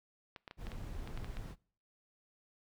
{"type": "clicks", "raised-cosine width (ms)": 0.3, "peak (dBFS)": -31, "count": 9, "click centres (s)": [0.362, 0.478, 0.511, 0.669, 0.718, 1.075, 1.175, 1.245, 1.37]}
{"type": "noise", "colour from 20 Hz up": "brown", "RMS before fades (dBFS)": -43, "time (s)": [0.57, 1.56], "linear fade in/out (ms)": 50}
{"effects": ["noise-tail reverb RT60 0.5 s tail -24 dB re dry"]}